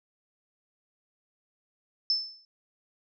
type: tone with exponential decay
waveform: sine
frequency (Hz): 5274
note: E8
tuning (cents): 0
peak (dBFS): -20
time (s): 2.1-2.45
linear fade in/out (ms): 1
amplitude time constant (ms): 76
effects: none